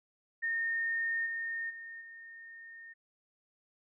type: tone with level steps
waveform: sine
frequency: 1832 Hz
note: A#6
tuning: 31 cents flat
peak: -30 / -34 / -43 / -47 dBFS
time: 0.42-2.94 s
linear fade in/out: 20 ms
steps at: 1.25 / 1.69 / 2 s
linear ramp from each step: 20 ms
effects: none